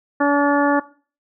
harmonic tone with a mistuned harmonic, 286.2 Hz, D4, 45 cents flat, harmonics 1 / 2 / 3 / 4 / 5 / 6, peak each -17 / -20 / -22 / -23 / -24 / -25 dBFS, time 0.2-0.8 s, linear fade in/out 10 ms, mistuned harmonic 6, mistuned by +21 cents, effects noise-tail reverb RT60 0.4 s tail -19 dB re dry

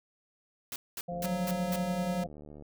white noise bursts, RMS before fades -38 dBFS, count 5, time 0.72-1.76 s, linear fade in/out 2 ms, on 40 ms, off 210 ms
harmonic tone, 174.61 Hz, F3, in tune, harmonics 1 / 3 / 4, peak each -38 / -38 / -38 dBFS, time 1.08-2.27 s, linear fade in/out 10 ms
click train, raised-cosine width 2 ms, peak -35 dBFS, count 113, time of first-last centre 1.12-2.623 s, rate 74.5 Hz
square tone, 185 Hz, F#3, in tune, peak -32 dBFS, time 1.24-2.24 s, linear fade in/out 5 ms
effects none

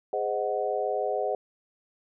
sine chord, Ab dominant seventh, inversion none, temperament equal with one note detuned, 415.3 / 515.5 / 622.3 / 740 Hz, Ab4 / C5 / Eb5 / Gb5, 0 / -26 / 0 / 0 cents, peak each -31 dBFS, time 0.13-1.35 s, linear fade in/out 2 ms, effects none

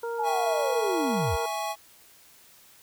harmonic tone, 466.2 Hz, A#4, in tune, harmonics 1 / 2 / 3, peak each -30 / -36 / -40 dBFS, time 0.03-1.46 s, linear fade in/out 5 ms
sine linear sweep, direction down, 880 to 57.4 Hz, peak -26 dBFS, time 0.18-1.37 s, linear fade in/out 20 ms
square chord, C# minor, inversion first, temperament equal, 659.3 / 830.6 / 1108.7 Hz, E5 / G#5 / C#6, 0 / 0 / 0 cents, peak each -35 / -32 / -36 dBFS, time 0.23-1.76 s, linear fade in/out 50 ms
effects white hiss -55 dBFS RMS until 2.82 s

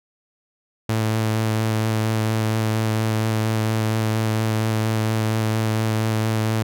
sawtooth tone with vibrato, 110 Hz, A2, in tune, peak -15 dBFS, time 0.89-6.63 s, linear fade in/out 5 ms, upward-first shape sine, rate 4.3 Hz, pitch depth 15 cents each way, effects none

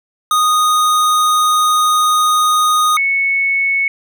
square / sine tone pair in turn, 1239 / 2208 Hz, D#6 / C#7, -8 / -7 cents, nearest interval minor seventh, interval 1001 cents, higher second, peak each -11 / -12 dBFS, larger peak first, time 0.31-2.97 / 2.97-3.88 s, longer first, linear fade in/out 2 ms, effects none

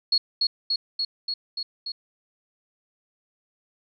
sine tone with echo, 4329 Hz, C#8, 42 cents flat, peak -17 dBFS, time 0.12-0.18 s, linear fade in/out 5 ms, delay 290 ms, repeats 6, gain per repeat -2 dB, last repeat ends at 1.92 s, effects none

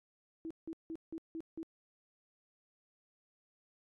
sine tone bursts, 325.6 Hz, E4, 21 cents flat, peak -39 dBFS, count 6, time 0.45-1.63 s, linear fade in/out 0 ms, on 55 ms, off 170 ms, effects AAC 32 kbps

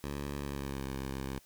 10% pulse tone with pitch glide, 71 to 67.13 Hz, C#2 to C2, +42 to +45 cents, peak -28 dBFS, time 0.04-1.39 s, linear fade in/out 0 ms, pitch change -97 cents, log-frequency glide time 0.39-0.87 s, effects white hiss -62 dBFS RMS until 1.45 s

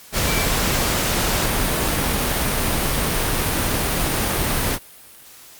sine tone in noise, 2331 Hz, D7, 14 cents flat, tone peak -26 dBFS, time 0.25-0.47 s, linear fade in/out 50 ms, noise pink, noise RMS -20 dBFS, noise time 0.12-4.79 s, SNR -9 dB, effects white hiss -44 dBFS RMS until 5.59 s + Opus 48 kbps

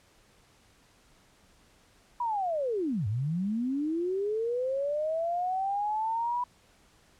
sine linear two-way sweep, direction down then up, 988 to 96 to 988 Hz, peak -27 dBFS, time 2.2-6.44 s, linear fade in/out 5 ms, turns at 3.07 s, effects pink hiss -62 dBFS RMS until 7.19 s + low-pass 10000 Hz 12 dB/octave

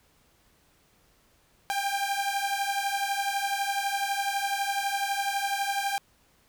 sawtooth beating tone pair, 790 / 802 Hz, G5 / G5, +13 / +39 cents, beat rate 12 Hz, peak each -26 / -26 dBFS, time 1.7-5.98 s, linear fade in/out 0 ms, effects pink hiss -64 dBFS RMS until 6.48 s

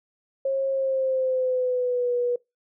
sine tone with pitch glide, 540 to 486.7 Hz, C#5 to B4, -45 to -25 cents, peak -21 dBFS, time 0.45-2.36 s, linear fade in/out 5 ms, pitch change -180 cents, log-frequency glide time 0.7-2.14 s, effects noise-tail reverb RT60 0.2 s tail -23 dB re dry

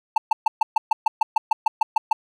triangle tone bursts, 882 Hz, A5, 4 cents sharp, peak -11 dBFS, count 14, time 0.16-2.13 s, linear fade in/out 5 ms, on 20 ms, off 130 ms, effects none

